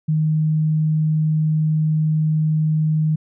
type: tone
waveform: sine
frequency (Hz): 155.56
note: D#3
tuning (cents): 0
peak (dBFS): -15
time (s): 0.08-3.16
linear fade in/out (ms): 10
effects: none